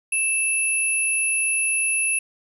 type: tone pair together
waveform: sine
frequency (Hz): 2637 / 10548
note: E7 / E9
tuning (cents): 0 / 0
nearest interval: 2 octaves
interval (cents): 2400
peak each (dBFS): -22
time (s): 0.12-2.19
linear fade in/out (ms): 5
effects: 8-bit